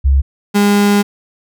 sine / 35% pulse tone pair in turn, 68.2 / 203.8 Hz, C#2 / G#3, -28 / -32 cents, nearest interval octave + perfect fifth, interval 1896 cents, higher second, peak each -7 dBFS, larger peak neither, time 0.04-0.22 / 0.54-1.03 s, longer second, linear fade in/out 20 ms, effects none

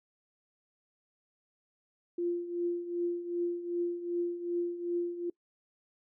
sine tone with tremolo, 347.5 Hz, F4, 9 cents flat, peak -27 dBFS, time 2.18-5.3 s, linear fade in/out 5 ms, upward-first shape triangle, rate 2.6 Hz, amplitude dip 75%, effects noise-tail reverb RT60 0.1 s tail -24 dB re dry

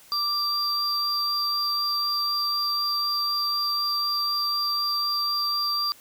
triangle tone pair together, 1181 / 4724 Hz, D6 / D8, +9 / +9 cents, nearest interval 2 octaves, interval 2400 cents, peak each -27 / -23 dBFS, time 0.12-5.92 s, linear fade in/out 0 ms, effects white hiss -52 dBFS RMS until 6 s

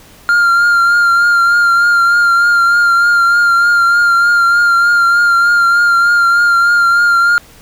triangle tone with vibrato, 1396.9 Hz, F6, in tune, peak -5 dBFS, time 0.29-7.38 s, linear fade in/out 0 ms, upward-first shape triangle, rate 3.3 Hz, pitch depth 29 cents each way, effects pink hiss -41 dBFS RMS until 7.61 s

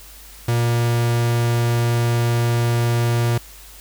45% pulse tone, 118.3 Hz, A#2, 26 cents sharp, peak -16 dBFS, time 0.48-3.38 s, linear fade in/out 5 ms, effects added 50 Hz sine -43 dBFS peak until 3.8 s + white hiss -43 dBFS RMS until 3.8 s

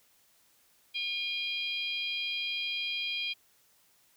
harmonic tone, 807 Hz, G#5, 50 cents flat, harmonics 3 / 4 / 5 / 6, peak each -35 / -34 / -43 / -44 dBFS, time 0.94-3.34 s, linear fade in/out 20 ms, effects white hiss -66 dBFS RMS until 4.16 s

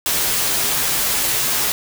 white noise with comb filter, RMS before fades -19 dBFS, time 0.06-1.72 s, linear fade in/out 0 ms, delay 11 ms, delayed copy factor -0.55, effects none

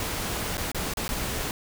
pink noise with dropouts, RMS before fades -30 dBFS, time 0-1.51 s, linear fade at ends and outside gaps 1 ms, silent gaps 0.571-0.579 / 0.717-0.746 / 0.937-0.971 / 1.08-1.09 s, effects none

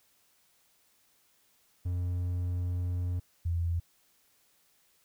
triangle / sine tone pair in turn, 89 / 85.01 Hz, F2 / F2, +33 / -46 cents, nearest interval minor second, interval 79 cents, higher first, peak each -27 / -27 dBFS, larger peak neither, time 1.85-3.2 / 3.45-3.8 s, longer first, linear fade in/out 10 ms, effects white hiss -68 dBFS RMS until 5.04 s

